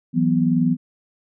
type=chord; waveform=sine; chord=E suspended second; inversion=none; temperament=equal; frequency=164.81 / 185 / 246.9 Hz; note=E3 / F#3 / B3; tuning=0 / 0 / 0 cents; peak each=-20 / -22 / -18 dBFS; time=0.13-0.77 s; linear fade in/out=50 ms; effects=none